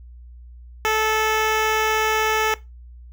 10% pulse tone with notch filter, 435.9 Hz, A4, 16 cents flat, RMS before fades -20 dBFS, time 0.85-2.54 s, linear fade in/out 0 ms, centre 9500 Hz, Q 0.87, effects noise-tail reverb RT60 0.2 s tail -18 dB re dry + added 60 Hz sine -39 dBFS peak until 3.12 s

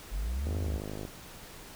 triangle linear two-way sweep, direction up then down, 41.2 to 87 to 62.5 Hz, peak -28 dBFS, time 0.1-0.81 s, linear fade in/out 50 ms, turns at 0.6 s
click train, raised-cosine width 2 ms, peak -25 dBFS, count 31, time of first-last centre 0.47-1.051 s, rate 51.6 Hz
effects pink hiss -48 dBFS RMS until 1.75 s

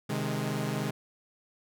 sawtooth chord, Ab major, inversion first, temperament equal with one note detuned, 130.81 / 154.13 / 207.7 Hz, C3 / Eb3 / Ab3, 0 / -16 / 0 cents, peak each -30 dBFS, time 0.09-0.91 s, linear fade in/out 10 ms, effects none

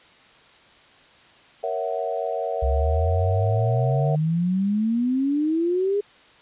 sine chord, F# dominant seventh, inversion first, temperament equal with one note detuned, 466.2 / 554.4 / 659.3 / 744.3 Hz, A#4 / C#5 / E5 / F#5, 0 / 0 / 0 / +10 cents, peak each -29 / -30 / -28 / -30 dBFS, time 1.63-4.16 s, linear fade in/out 10 ms
sine exponential sweep, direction up, 65.41 to 415.3 Hz, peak -19 dBFS, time 2.62-6.01 s, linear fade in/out 10 ms
effects white hiss -52 dBFS RMS until 6.41 s + resampled to 8000 Hz

